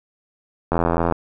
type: click train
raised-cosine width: 1 ms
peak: -5 dBFS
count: 35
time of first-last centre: 0.72-1.123 s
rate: 84.3 Hz
effects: none